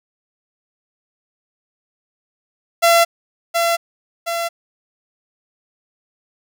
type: tone with echo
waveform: sawtooth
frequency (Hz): 678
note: E5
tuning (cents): +49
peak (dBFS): -6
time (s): 2.82-3.05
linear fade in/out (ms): 20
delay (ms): 720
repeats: 2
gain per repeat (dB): -5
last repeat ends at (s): 4.49
effects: none